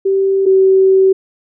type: tone pair in turn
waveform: sine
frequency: 388.1 / 382.1 Hz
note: G4 / G4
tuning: -17 / -44 cents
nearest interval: unison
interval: 27 cents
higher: first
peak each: -10 / -6 dBFS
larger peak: second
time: 0.05-0.46 / 0.46-1.13 s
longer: second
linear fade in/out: 10 ms
effects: none